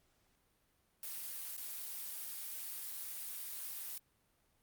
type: noise with dropouts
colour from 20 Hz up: blue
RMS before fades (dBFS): -44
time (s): 1.03-3.98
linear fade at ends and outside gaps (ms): 2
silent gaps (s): 1.567-1.577
effects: pink hiss -75 dBFS RMS until 4.62 s + Opus 48 kbps